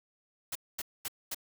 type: noise bursts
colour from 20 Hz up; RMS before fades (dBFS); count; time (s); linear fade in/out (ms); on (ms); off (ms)
white; -36; 4; 0.52-1.346; 5; 34; 230
effects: none